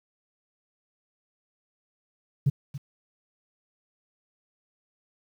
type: tone with echo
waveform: sine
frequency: 139.1 Hz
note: C#3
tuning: 6 cents sharp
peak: -16 dBFS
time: 2.46-2.5 s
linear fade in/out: 10 ms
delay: 280 ms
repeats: 1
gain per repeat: -15 dB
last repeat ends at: 2.78 s
effects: tanh soft clip ceiling -14 dBFS + 9-bit